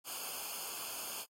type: noise with comb filter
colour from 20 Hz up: white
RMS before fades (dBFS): -42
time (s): 0.04-1.26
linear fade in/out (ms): 50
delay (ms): 0.52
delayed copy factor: -0.85
effects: AAC 48 kbps